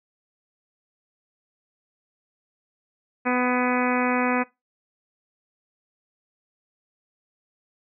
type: harmonic tone with a mistuned harmonic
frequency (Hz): 249.4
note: B3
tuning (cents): +17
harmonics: 1 / 2 / 3 / 4 / 5 / 6 / 7 / 8 / 9 / 10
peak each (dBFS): -24 / -27 / -29 / -30 / -31 / -32 / -32 / -33 / -34 / -34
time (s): 3.25-4.44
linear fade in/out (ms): 20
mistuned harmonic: 7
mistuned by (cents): -29
effects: noise-tail reverb RT60 0.2 s tail -20 dB re dry